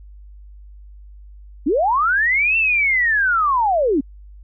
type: linear two-way sweep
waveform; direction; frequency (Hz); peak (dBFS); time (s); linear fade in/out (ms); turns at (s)
sine; up then down; 246.9 to 2710 to 246.9; -14; 1.66-4.01; 10; 2.57
effects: added 50 Hz sine -38 dBFS peak until 4.43 s